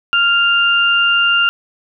sine tone pair together, 1396.9 / 2794 Hz, F6 / F7, 0 / 0 cents, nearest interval octave, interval 1200 cents, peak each -13 dBFS, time 0.13-1.49 s, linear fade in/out 0 ms, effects none

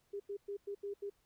sine tone bursts at uneven times, 403 Hz, G4, 48 cents sharp, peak -38 dBFS, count 6, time 0.13-0.2 / 0.29-0.37 / 0.48-0.57 / 0.67-0.75 / 0.83-0.94 / 1.02-1.1 s, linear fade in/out 10 ms, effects pink hiss -75 dBFS RMS until 1.25 s

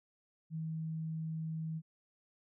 sine tone, 160 Hz, D#3, 49 cents sharp, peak -36 dBFS, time 0.5-1.82 s, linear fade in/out 50 ms, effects none

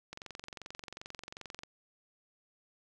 click train, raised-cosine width 0.2 ms, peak -26 dBFS, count 35, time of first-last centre 0.13-1.634 s, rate 22.6 Hz, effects none

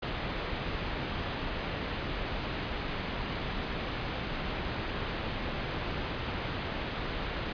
pink low-pass noise, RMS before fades -35 dBFS, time 0.02-7.53 s, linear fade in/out 10 ms, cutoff 3800 Hz, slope 24 dB/octave, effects resampled to 11025 Hz

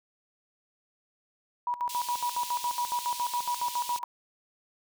sine tone with tremolo, 970 Hz, B5, 31 cents flat, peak -26 dBFS, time 1.67-4.04 s, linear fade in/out 2 ms, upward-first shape square, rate 7.2 Hz, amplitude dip 80%
pink high-pass noise, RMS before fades -39 dBFS, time 1.89-3.99 s, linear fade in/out 5 ms, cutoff 2900 Hz, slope 24 dB/octave
effects none

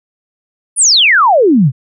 sine exponential sweep, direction down, 10310 to 116.54 Hz, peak -5 dBFS, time 0.76-1.72 s, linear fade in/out 50 ms, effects none

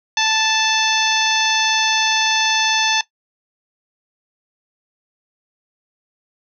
harmonic tone, 879 Hz, A5, 2 cents flat, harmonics 1 / 2 / 3 / 4 / 5 / 6 / 7, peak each -21 / -22 / -22 / -20 / -26 / -26 / -24 dBFS, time 0.17-3.01 s, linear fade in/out 2 ms, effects noise-tail reverb RT60 0.1 s tail -17 dB re dry

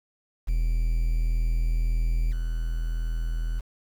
triangle tone with level steps, 40.9 Hz, E1, 13 cents flat, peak -19 / -23 dBFS, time 0.47-3.61 s, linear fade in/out 20 ms, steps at 2.31 s, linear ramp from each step 20 ms, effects 8-bit

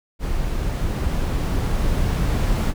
brown noise with level ramp, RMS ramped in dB -24 to -18 dBFS, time 0.19-2.74 s, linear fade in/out 50 ms, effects none

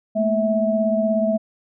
sine tone cluster, 215.1 / 231.7 / 652 Hz, A3 / A#3 / E5, -39 / -10 / -19 cents, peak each -21 / -26 / -19 dBFS, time 0.15-1.38 s, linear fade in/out 20 ms, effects none

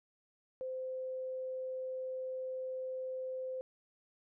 sine tone, 517 Hz, C5, 21 cents flat, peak -37 dBFS, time 0.61-3.61 s, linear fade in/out 0 ms, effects none

